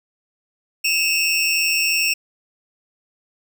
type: tone cluster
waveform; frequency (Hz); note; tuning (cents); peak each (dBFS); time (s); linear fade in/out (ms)
square; 2566 / 2729 / 5480; E7 / F7 / F8; -47 / -41 / -34; -22; 0.84-2.14; 10
effects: none